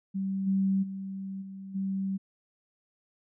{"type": "tone with level steps", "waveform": "sine", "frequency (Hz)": 193.2, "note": "G3", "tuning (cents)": -25, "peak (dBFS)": [-28, -23, -34, -39, -28], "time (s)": [0.14, 2.18], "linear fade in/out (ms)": 20, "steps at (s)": [0.46, 0.82, 1.41, 1.74], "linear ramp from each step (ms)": 20, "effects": []}